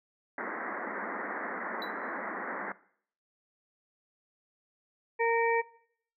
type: band-pass noise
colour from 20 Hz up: white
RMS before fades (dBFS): -37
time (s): 0.38-2.72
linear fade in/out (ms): 2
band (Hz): 190 to 2000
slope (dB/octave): 96
type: tone with exponential decay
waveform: triangle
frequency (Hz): 3951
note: B7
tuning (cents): 0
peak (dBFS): -34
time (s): 1.82-1.94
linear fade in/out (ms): 1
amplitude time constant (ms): 25
type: harmonic tone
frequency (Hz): 461.9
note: A#4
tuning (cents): -16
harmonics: 1 / 2 / 4 / 5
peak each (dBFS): -27 / -30 / -33 / -34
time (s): 5.19-5.62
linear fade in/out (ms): 20
effects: noise-tail reverb RT60 0.6 s tail -19 dB re dry